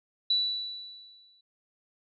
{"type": "tone with exponential decay", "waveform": "sine", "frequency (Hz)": 3951, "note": "B7", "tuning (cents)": 0, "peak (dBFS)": -21, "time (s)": [0.3, 1.41], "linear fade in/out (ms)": 5, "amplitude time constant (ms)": 240, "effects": []}